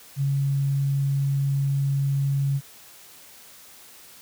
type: tone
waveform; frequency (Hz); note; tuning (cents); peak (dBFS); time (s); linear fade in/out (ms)
sine; 138.59; C#3; 0; -20; 0.16-2.61; 50
effects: white hiss -48 dBFS RMS until 4.21 s + high-pass 60 Hz 12 dB/octave